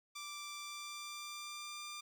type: tone with pitch glide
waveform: 10% pulse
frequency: 1174.7 to 1193.2 Hz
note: D6 to D6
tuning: 0 to +27 cents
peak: -36 dBFS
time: 0.15-2.01 s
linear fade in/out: 10 ms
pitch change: +27 cents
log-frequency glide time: 0.59-1.82 s
effects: none